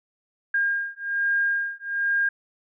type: beating tone pair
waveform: sine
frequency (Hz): 1613 / 1614.2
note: G6 / G#6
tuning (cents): +49 / -50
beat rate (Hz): 1.2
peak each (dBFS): -25 / -25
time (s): 0.54-2.29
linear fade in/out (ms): 5
effects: none

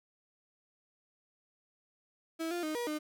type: tone with pitch steps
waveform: 35% pulse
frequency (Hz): 325.7 / 348.9 / 309.4 / 479.5 / 303.9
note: E4 / F4 / D#4 / A#4 / D#4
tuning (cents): -21 / -2 / -10 / +49 / -41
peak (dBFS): -32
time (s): 2.39-2.99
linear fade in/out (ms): 20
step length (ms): 120
effects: none

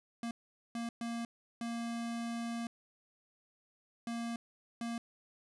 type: tone bursts at uneven times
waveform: square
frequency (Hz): 233.1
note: A#3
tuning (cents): 0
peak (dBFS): -37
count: 6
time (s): 0.23-0.31 / 0.75-0.89 / 1.01-1.25 / 1.61-2.67 / 4.07-4.36 / 4.81-4.98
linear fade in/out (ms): 2
effects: resampled to 24000 Hz

